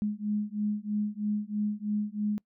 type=beating tone pair; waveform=sine; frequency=207.7 / 210.8 Hz; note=G#3 / G#3; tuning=0 / +26 cents; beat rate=3.1 Hz; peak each=-31 dBFS; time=0.02-2.38 s; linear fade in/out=0 ms; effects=noise-tail reverb RT60 0.1 s tail -25 dB re dry